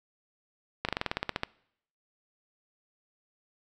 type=slowing click train; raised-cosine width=0.3 ms; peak=-12 dBFS; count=12; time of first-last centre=0.85-1.434 s; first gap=37 ms; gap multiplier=1.07; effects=noise-tail reverb RT60 0.7 s tail -23 dB re dry